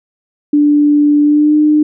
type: tone with pitch glide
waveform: sine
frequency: 293.7 to 302.1 Hz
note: D4 to D4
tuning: 0 to +49 cents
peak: -6 dBFS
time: 0.53-1.83 s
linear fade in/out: 5 ms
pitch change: +49 cents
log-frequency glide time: 1.22-1.55 s
effects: none